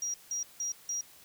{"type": "tone bursts", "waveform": "sine", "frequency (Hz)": 5720, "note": "F8", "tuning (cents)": 41, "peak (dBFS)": -30, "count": 4, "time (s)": [0.02, 1.01], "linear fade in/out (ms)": 2, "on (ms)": 120, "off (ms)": 170, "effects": ["tanh soft clip ceiling -27 dBFS", "white hiss -56 dBFS RMS until 1.24 s"]}